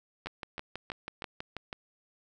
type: two click trains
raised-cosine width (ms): 0.3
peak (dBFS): -22 / -21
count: 4 / 10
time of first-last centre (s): 0.26-1.222 / 0.27-1.729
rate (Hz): 3.12 / 6.17
effects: none